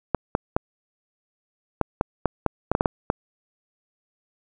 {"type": "clicks", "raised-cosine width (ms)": 1, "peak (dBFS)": -5, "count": 12, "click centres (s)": [0.147, 0.351, 0.565, 1.813, 2.011, 2.257, 2.463, 2.716, 2.751, 2.809, 2.858, 3.101], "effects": []}